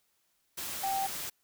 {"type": "tone in noise", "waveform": "sine", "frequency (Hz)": 780, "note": "G5", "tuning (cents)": -9, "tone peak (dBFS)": -29, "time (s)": [0.83, 1.07], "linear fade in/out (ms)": 10, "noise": "white", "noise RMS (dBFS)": -38, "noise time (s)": [0.57, 1.3], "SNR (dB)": 6, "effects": ["white hiss -74 dBFS RMS until 1.43 s"]}